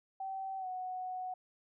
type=tone with pitch glide; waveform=sine; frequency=770 to 739.1 Hz; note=G5 to F#5; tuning=-31 to -2 cents; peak=-37 dBFS; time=0.2-1.34 s; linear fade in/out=5 ms; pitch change=-71 cents; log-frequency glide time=0.58-0.67 s; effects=none